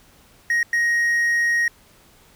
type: tone bursts at uneven times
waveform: triangle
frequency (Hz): 1878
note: A#6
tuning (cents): +12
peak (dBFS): -15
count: 2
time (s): 0.5-0.63 / 0.73-1.68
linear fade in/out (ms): 2
effects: pink hiss -53 dBFS RMS until 2.35 s